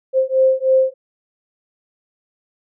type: beating tone pair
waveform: sine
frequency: 523.3 / 526.5 Hz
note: C5 / C5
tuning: 0 / +11 cents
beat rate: 3.2 Hz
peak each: -15 dBFS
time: 0.13-0.94 s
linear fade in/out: 50 ms
effects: none